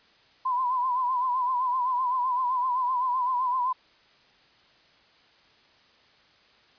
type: tone with vibrato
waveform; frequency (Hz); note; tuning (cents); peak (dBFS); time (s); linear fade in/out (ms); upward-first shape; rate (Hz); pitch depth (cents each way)
sine; 1006; B5; +32; -23; 0.45-3.73; 10; triangle; 7.8; 84
effects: white hiss -59 dBFS RMS until 6.78 s + resampled to 11025 Hz